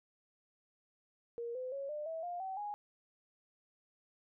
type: tone with pitch steps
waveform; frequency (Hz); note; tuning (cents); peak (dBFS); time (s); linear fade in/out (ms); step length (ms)
sine; 470 / 509.6 / 552.5 / 599 / 649.5 / 704.2 / 763.5 / 827.8; A#4 / C5 / C#5 / D5 / E5 / F5 / G5 / G#5; +14 / -46 / -6 / +34 / -26 / +14 / -46 / -6; -38; 1.38-2.74; 0; 170
effects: none